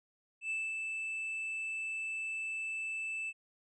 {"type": "tone with ADSR envelope", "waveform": "triangle", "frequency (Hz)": 2637, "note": "E7", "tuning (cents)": 0, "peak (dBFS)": -31, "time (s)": [0.41, 3.33], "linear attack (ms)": 90, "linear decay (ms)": 230, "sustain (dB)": -3, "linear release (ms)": 42, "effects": ["resampled to 24000 Hz"]}